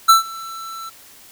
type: tone with ADSR envelope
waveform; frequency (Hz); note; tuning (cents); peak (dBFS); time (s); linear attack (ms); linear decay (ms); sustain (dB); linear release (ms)
square; 1333; E6; +19; -6; 0.08-0.9; 16; 130; -24; 16
effects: white hiss -45 dBFS RMS until 1.31 s